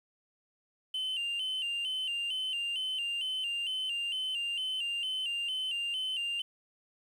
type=tone with vibrato; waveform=sine; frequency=2920 Hz; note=F#7; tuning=24 cents flat; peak=-29 dBFS; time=0.94-6.42 s; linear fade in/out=5 ms; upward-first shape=square; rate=2.2 Hz; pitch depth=76 cents each way; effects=tanh soft clip ceiling -30 dBFS + 10-bit